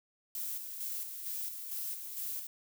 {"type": "noise with tremolo", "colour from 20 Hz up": "violet", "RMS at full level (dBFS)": -38, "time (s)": [0.35, 2.47], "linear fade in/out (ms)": 2, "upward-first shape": "square", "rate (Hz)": 2.2, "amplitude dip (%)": 45, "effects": []}